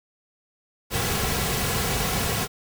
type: noise with comb filter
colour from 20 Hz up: pink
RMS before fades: -25 dBFS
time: 0.9-2.48 s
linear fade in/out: 50 ms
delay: 3.3 ms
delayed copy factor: -0.55
effects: none